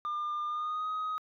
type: tone with pitch glide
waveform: sine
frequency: 1202 to 1257.4 Hz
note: D6 to D#6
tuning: +40 to +18 cents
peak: -29 dBFS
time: 0.05-1.18 s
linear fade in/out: 0 ms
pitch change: +78 cents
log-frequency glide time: 0.46-0.89 s
effects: tanh soft clip ceiling -30 dBFS